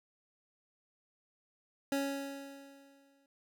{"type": "tone with exponential decay", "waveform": "25% pulse", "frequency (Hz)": 277.2, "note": "C#4", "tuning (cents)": 0, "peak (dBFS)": -26, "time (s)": [1.92, 3.26], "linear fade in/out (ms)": 2, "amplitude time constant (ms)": 290, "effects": []}